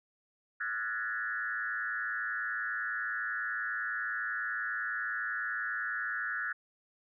sine tone with frequency modulation, 1577 Hz, G6, 10 cents sharp, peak -32 dBFS, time 0.6-6.53 s, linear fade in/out 10 ms, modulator 110 Hz, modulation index 2, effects none

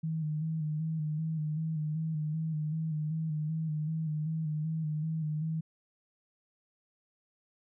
sine tone with vibrato, 156.3 Hz, D#3, 8 cents sharp, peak -30 dBFS, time 0.03-5.61 s, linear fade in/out 10 ms, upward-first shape square, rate 2.6 Hz, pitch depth 41 cents each way, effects none

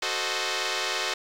5% pulse chord, F# diminished seventh, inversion none, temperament equal, 370 / 440 / 523.3 / 622.3 Hz, F#4 / A4 / C5 / Eb5, 0 / 0 / 0 / 0 cents, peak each -20 dBFS, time 0.02-1.14 s, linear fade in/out 5 ms, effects low-pass 7000 Hz 12 dB/octave + 8-bit

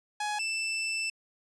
sawtooth tone pair in turn, 838 / 2652 Hz, G#5 / E7, +15 / +10 cents, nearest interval octave + minor sixth, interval 1995 cents, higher second, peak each -26 dBFS, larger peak neither, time 0.2-0.39 / 0.39-1.1 s, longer second, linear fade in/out 5 ms, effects resampled to 22050 Hz

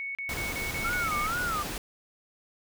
sine tone bursts, 2217 Hz, C#7, in tune, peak -32 dBFS, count 7, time 0-1.266 s, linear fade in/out 0 ms, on 150 ms, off 36 ms
pink noise, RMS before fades -35 dBFS, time 0.29-1.78 s, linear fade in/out 2 ms
sine tone with vibrato, 1318.5 Hz, E6, in tune, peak -28 dBFS, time 0.84-1.63 s, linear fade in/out 10 ms, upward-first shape sine, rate 2.2 Hz, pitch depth 180 cents each way
effects none

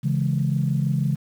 sine chord, C# minor, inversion none, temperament equal, 138.59 / 164.81 / 207.7 Hz, C#3 / E3 / G#3, 0 / 0 / 0 cents, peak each -21 / -24 / -27 dBFS, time 0.03-1.16 s, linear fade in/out 20 ms, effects tanh soft clip ceiling -10 dBFS + 8-bit

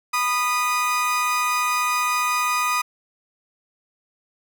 30% pulse tone pair together, 987.8 / 1233.5 Hz, B5 / D#6, 0 / -15 cents, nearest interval major third, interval 385 cents, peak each -23 / -18 dBFS, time 0.13-2.82 s, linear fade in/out 10 ms, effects none

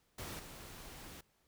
pink noise with level steps, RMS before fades -45 / -51 dBFS, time 0.18-1.21 s, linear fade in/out 5 ms, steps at 0.39 s, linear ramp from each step 5 ms, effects pink hiss -75 dBFS RMS until 1.47 s

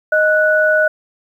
sine tone pair together, 621 / 1477 Hz, D#5 / F#6, -3 / -3 cents, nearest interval octave + minor third, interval 1500 cents, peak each -13 dBFS, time 0.12-0.88 s, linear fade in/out 5 ms, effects 8-bit

